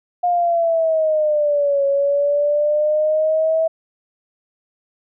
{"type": "exponential two-way sweep", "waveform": "sine", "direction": "down then up", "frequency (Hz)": [714, 554.4, 650], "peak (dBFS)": -14, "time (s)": [0.23, 3.68], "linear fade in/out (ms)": 10, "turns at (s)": 1.85, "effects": []}